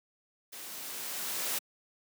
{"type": "noise with level ramp", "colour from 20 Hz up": "white", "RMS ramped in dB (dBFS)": [-45, -32], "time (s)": [0.52, 1.59], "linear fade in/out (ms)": 10, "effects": ["high-pass 200 Hz 12 dB/octave"]}